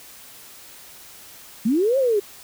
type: linear two-way sweep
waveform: sine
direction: up then down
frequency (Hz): 200 to 554.4 to 389.8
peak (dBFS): -16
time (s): 1.65-2.2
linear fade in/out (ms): 10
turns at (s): 1.98
effects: white hiss -44 dBFS RMS until 2.43 s